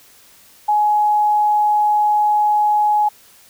sine tone, 840 Hz, G#5, 19 cents sharp, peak -12 dBFS, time 0.68-3.09 s, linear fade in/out 10 ms, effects white hiss -48 dBFS RMS until 3.49 s

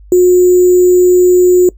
sine tone with sample-and-hold, 360.8 Hz, F#4, 44 cents flat, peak -3 dBFS, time 0.12-1.69 s, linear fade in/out 2 ms, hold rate 7350 Hz, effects noise-tail reverb RT60 0.1 s tail -22 dB re dry + added 50 Hz sine -34 dBFS peak until 1.77 s

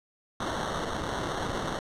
blue noise with sample-and-hold, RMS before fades -32 dBFS, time 0.4-1.79 s, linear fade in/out 2 ms, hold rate 2450 Hz, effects low-pass 7000 Hz 12 dB/octave

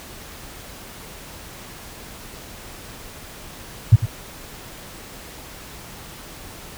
sine tone with echo, 110.6 Hz, A2, 9 cents sharp, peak -4 dBFS, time 3.92-3.96 s, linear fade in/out 10 ms, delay 100 ms, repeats 1, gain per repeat -13 dB, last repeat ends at 4.06 s, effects pink hiss -39 dBFS RMS until 6.77 s

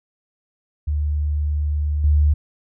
sine tone with level steps, 74.3 Hz, D2, 21 cents sharp, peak -18 / -12 dBFS, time 0.87-2.34 s, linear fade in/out 10 ms, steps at 2.04 s, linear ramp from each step 2 ms, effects none

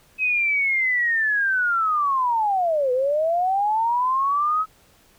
sine linear two-way sweep, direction down then up, 2556 to 492.1 to 1290 Hz, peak -18 dBFS, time 0.18-4.66 s, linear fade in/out 50 ms, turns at 2.92 s, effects pink hiss -56 dBFS RMS until 5.18 s

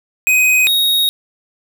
square tone pair in turn, 2509 / 3759 Hz, D#7 / A#7, +14 / +14 cents, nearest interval perfect fifth, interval 700 cents, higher second, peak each -10 / -12 dBFS, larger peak first, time 0.27-0.67 / 0.67-1.09 s, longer second, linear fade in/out 0 ms, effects none

